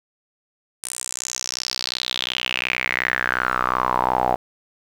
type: tone with band-pass filter sweep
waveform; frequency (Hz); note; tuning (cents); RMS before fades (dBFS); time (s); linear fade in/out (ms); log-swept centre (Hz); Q
sawtooth; 62.8; B1; +30; -24; 0.83-4.36; 10; 9300 to 740; 5.6
effects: 8-bit